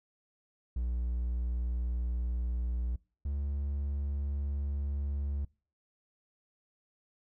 triangle tone pair in turn, 60.2 / 70.77 Hz, B1 / C#2, -44 / +36 cents, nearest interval minor third, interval 280 cents, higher second, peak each -28 / -29 dBFS, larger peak first, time 0.76-2.96 / 3.25-5.45 s, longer neither, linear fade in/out 5 ms, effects noise-tail reverb RT60 0.4 s tail -25 dB re dry

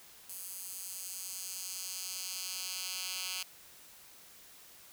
10% pulse tone with high-pass filter sweep, 185 Hz, F#3, in tune, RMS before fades -41 dBFS, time 0.29-3.43 s, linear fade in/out 5 ms, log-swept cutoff 10000 to 3300 Hz, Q 1.1, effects white hiss -56 dBFS RMS until 4.92 s

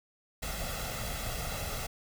pink noise with comb filter, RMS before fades -36 dBFS, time 0.42-1.87 s, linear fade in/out 10 ms, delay 1.5 ms, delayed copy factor +0.65, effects none

